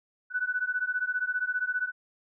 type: beating tone pair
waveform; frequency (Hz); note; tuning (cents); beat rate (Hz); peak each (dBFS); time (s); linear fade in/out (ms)
sine; 1483 / 1498; F#6 / F#6; +4 / +21; 15; -30; 0.3-1.92; 50
effects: none